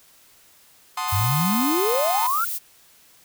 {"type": "chord", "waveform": "40% pulse", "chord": "F# diminished seventh", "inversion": "none", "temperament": "equal", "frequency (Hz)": [740, 880, 1046.5, 1244.5], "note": ["F#5", "A5", "C6", "Eb6"], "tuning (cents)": [0, 0, 0, 0], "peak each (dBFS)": [-32, -31, -27, -30], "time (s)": [0.97, 2.27], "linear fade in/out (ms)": 5}
{"type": "noise", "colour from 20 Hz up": "violet", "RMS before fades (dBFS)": -28, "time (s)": [1.07, 2.59], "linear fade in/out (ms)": 20}
{"type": "exponential sweep", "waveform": "sine", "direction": "up", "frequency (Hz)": [89.8, 1449], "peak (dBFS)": -20, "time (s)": [1.12, 2.45], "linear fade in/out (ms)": 10}
{"effects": ["white hiss -54 dBFS RMS until 3.24 s"]}